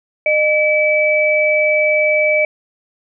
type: tone pair together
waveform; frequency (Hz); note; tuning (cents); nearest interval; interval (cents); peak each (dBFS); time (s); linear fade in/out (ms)
sine; 610.1 / 2300; D#5 / D7; -34 / -37; octave + major seventh; 2297; -14; 0.26-2.45; 2
effects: none